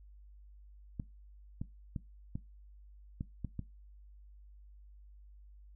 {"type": "clicks", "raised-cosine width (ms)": 5, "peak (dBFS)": -25, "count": 7, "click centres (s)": [0.998, 1.615, 1.962, 2.355, 3.209, 3.447, 3.593], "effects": ["noise-tail reverb RT60 0.2 s tail -18 dB re dry", "added 50 Hz sine -53 dBFS peak until 5.75 s"]}